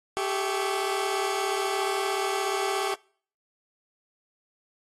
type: tone cluster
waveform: 20% pulse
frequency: 389.7 / 426.7 / 662 / 1104 Hz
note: G4 / G#4 / E5 / C#6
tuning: -10 / +47 / +7 / -7 cents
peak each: -23 / -29 / -32 / -31 dBFS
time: 0.17-2.94 s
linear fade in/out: 0 ms
effects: noise-tail reverb RT60 0.5 s tail -25 dB re dry + AAC 32 kbps